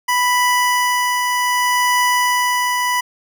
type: tone with tremolo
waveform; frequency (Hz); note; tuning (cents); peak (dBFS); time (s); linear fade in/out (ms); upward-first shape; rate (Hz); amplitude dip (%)
25% pulse; 987.8; B5; 0; -9; 0.08-3.01; 10; triangle; 0.65; 35
effects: none